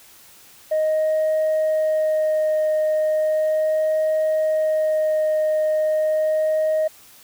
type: tone with vibrato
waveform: sine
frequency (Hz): 622.3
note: D#5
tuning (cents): 0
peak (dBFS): -15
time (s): 0.71-6.88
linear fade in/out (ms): 10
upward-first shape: sine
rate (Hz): 0.36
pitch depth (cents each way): 9
effects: tanh soft clip ceiling -15 dBFS + white hiss -48 dBFS RMS until 7.23 s